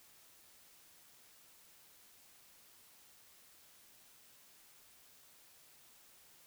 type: silence
effects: white hiss -63 dBFS RMS until 6.46 s